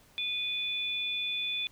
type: tone pair together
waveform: sine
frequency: 2461 / 3480 Hz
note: D#7 / A7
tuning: -20 / -20 cents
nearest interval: tritone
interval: 600 cents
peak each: -34 / -32 dBFS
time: 0.18-1.67 s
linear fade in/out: 0 ms
effects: pink hiss -61 dBFS RMS until 1.71 s